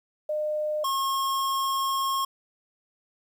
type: tone pair in turn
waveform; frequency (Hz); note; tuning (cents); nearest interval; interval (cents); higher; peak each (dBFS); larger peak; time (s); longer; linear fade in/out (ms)
sine / square; 607 / 1081.6; D#5 / C#6; -43 / -43; minor seventh; 1000; second; -25; neither; 0.29-0.84 / 0.84-2.25; second; 5
effects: 10-bit